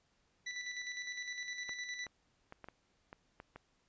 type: tone with tremolo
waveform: sawtooth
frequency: 1975.5 Hz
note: B6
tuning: in tune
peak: -35 dBFS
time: 0.46-2.07 s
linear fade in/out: 10 ms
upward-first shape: square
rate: 9.8 Hz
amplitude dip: 45%
type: clicks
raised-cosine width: 0.5 ms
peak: -33 dBFS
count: 8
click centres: 1.693 / 2.067 / 2.524 / 2.643 / 2.686 / 3.129 / 3.401 / 3.56 s
effects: pink hiss -75 dBFS RMS until 3.88 s + resampled to 16000 Hz